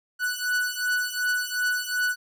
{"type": "beating tone pair", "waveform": "45% pulse", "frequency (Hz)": [1480, 1482.7], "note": ["F#6", "F#6"], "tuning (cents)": [0, 3], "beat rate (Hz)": 2.7, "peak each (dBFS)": [-27, -27], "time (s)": [0.19, 2.16], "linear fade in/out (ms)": 50, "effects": []}